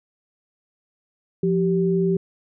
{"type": "tone pair together", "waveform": "sine", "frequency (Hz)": [174.61, 387.9], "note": ["F3", "G4"], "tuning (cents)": [0, -18], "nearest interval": "octave + major second", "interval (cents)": 1382, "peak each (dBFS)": -20, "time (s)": [1.43, 2.17], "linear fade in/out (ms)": 5, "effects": []}